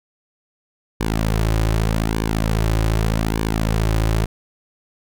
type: tone with flanger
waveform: sawtooth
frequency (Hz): 54.5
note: A1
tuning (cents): -16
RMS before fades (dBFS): -19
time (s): 1-4.26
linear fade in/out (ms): 10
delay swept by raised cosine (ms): 1.5 to 4.5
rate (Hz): 0.83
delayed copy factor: -0.65
effects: none